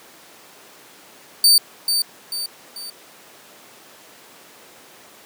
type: tone with echo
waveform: sawtooth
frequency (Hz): 4596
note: D8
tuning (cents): -38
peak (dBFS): -7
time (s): 1.44-1.58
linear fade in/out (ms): 2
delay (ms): 440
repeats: 3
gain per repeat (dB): -7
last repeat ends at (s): 2.9
effects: pink hiss -45 dBFS RMS until 5.25 s + high-pass 300 Hz 12 dB/octave

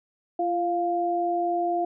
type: tone pair together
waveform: sine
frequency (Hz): 344 / 700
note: F4 / F5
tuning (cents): -26 / +4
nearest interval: octave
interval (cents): 1230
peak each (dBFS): -27 / -24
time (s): 0.39-1.85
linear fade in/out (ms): 5
effects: none

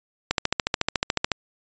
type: click train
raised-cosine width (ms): 0.2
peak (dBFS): -3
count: 15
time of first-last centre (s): 0.31-1.317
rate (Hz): 13.9
effects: resampled to 16000 Hz

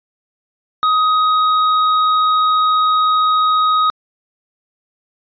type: tone with tanh clipping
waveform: triangle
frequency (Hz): 1257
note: D#6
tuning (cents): +17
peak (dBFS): -13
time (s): 0.83-3.9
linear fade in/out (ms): 0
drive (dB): 15
effects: resampled to 11025 Hz

